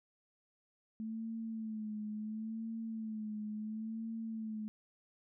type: tone with vibrato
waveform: sine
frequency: 218.8 Hz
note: A3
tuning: 9 cents flat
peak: -38 dBFS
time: 1-4.68 s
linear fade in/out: 0 ms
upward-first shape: sine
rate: 0.72 Hz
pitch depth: 55 cents each way
effects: none